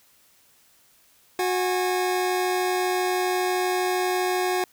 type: tone pair together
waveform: 25% pulse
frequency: 365.2 / 823 Hz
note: F#4 / G#5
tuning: -23 / -16 cents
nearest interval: octave + major second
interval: 1407 cents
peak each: -19 / -26 dBFS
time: 1.39-4.64 s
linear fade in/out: 2 ms
effects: white hiss -59 dBFS RMS until 4.72 s